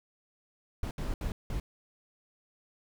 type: noise bursts at uneven times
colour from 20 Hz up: brown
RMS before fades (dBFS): -33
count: 4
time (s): 0.83-0.91 / 0.98-1.14 / 1.21-1.32 / 1.5-1.6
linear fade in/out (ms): 2
effects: none